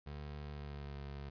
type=tone with pitch glide; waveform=25% pulse; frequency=73.42 to 70.31 Hz; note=D2 to C#2; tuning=0 to +25 cents; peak=-40 dBFS; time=0.06-1.3 s; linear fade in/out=10 ms; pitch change=-75 cents; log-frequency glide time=0.49-0.97 s; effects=resampled to 11025 Hz + 13-bit